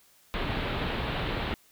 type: low-pass noise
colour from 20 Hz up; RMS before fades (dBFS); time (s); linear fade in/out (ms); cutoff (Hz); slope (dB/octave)
pink; -31; 0.34-1.54; 0; 3900; 48
effects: white hiss -61 dBFS RMS until 1.71 s